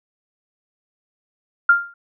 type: tone with exponential decay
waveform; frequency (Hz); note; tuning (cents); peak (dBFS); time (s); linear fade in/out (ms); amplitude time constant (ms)
sine; 1396.9; F6; 0; -6; 1.69-1.94; 5; 53
effects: none